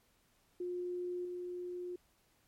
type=tone with level steps; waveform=sine; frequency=356.7 Hz; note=F4; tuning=37 cents sharp; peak=-36 / -39 dBFS; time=0.6-1.96 s; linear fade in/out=5 ms; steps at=1.25 s; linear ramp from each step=2 ms; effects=pink hiss -72 dBFS RMS until 2.47 s + MP3 64 kbps